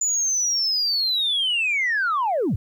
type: linear sweep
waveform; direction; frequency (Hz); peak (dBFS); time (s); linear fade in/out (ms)
sine; down; 7040 to 70; -18; 0.01-2.56; 5
effects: tanh soft clip ceiling -16 dBFS + 10-bit